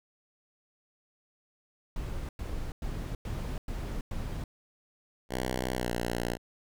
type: noise bursts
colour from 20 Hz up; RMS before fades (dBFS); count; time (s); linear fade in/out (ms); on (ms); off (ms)
brown; -35; 6; 1.96-4.44; 2; 330; 100
type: tone with pitch glide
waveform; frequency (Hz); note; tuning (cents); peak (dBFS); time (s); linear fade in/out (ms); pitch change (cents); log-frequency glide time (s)
5% pulse; 63.2 to 59.31; B1 to A#1; +41 to +31; -19; 5.29-6.38; 50; -110; 5.75-5.88
effects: none